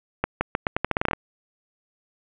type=accelerating click train; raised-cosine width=0.5 ms; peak=-6 dBFS; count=13; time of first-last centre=0.24-1.133 s; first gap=170 ms; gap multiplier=0.83; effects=resampled to 8000 Hz + 7-bit